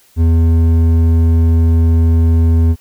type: tone with hard clipping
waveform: sine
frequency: 82.41 Hz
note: E2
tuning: in tune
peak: -9 dBFS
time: 0.16-2.76 s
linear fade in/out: 50 ms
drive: 8 dB
effects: white hiss -50 dBFS RMS until 2.8 s